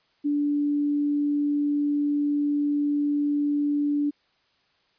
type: tone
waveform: sine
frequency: 290.9 Hz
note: D4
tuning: 16 cents flat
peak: -21 dBFS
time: 0.24-4.11 s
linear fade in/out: 20 ms
effects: white hiss -66 dBFS RMS until 4.98 s + resampled to 11025 Hz